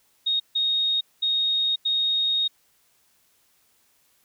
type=tone bursts at uneven times; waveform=sine; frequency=3729 Hz; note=A#7; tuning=in tune; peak=-20 dBFS; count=4; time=0.26-0.4 / 0.55-1.01 / 1.22-1.76 / 1.85-2.48 s; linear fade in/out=10 ms; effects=white hiss -64 dBFS RMS until 4.24 s